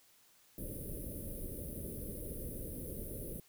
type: band-stop noise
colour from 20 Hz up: pink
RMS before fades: -43 dBFS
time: 0.58-3.4 s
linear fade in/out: 2 ms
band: 590 to 9400 Hz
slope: 96 dB/octave
effects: white hiss -66 dBFS RMS until 3.48 s